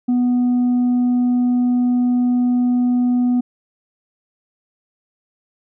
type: tone with tanh clipping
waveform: triangle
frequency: 246.4 Hz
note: B3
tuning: 4 cents flat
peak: -14 dBFS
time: 0.08-3.41 s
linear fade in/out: 10 ms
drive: 7 dB
effects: none